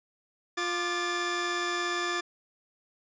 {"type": "tone cluster", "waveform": "sawtooth", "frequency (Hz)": [351.2, 1190, 1739], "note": ["F4", "D6", "A6"], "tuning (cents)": [10, 22, -21], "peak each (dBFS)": -29, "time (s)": [0.57, 2.21], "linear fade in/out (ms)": 10, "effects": ["resampled to 16000 Hz"]}